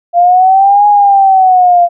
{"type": "linear two-way sweep", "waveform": "sine", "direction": "up then down", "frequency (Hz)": [688, 830.6, 688], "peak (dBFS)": -3, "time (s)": [0.13, 1.89], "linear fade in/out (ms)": 50, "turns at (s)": 0.87, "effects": []}